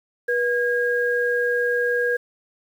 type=tone pair together; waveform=sine; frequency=484.8 / 1630.7 Hz; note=B4 / G#6; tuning=-32 / -32 cents; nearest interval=octave + major sixth; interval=2100 cents; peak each=-21 / -22 dBFS; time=0.28-2.17 s; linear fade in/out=10 ms; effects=8-bit